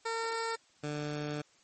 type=tone pair in turn; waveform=15% pulse; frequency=455.1 / 148.49 Hz; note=A#4 / D3; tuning=-42 / +19 cents; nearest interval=octave + perfect fifth; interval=1939 cents; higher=first; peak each=-26 / -28 dBFS; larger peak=first; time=0.05-0.56 / 0.83-1.42 s; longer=second; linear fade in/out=10 ms; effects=white hiss -65 dBFS RMS until 1.63 s + MP3 32 kbps